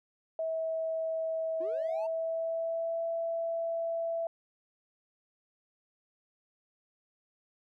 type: tone with pitch glide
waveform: sine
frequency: 647 to 665.2 Hz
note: E5 to E5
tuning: -32 to +16 cents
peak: -30 dBFS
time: 0.39-4.27 s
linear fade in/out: 2 ms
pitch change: +48 cents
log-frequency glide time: 1.78-3.04 s
type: linear sweep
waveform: triangle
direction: up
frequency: 320 to 919 Hz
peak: -37 dBFS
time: 1.6-2.07 s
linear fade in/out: 10 ms
effects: none